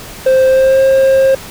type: tone with pitch glide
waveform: triangle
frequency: 523.3 to 534 Hz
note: C5 to C5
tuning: 0 to +35 cents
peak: -4 dBFS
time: 0.26-1.35 s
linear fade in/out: 5 ms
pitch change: +35 cents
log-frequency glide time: 0.47-0.82 s
effects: pink hiss -30 dBFS RMS until 1.5 s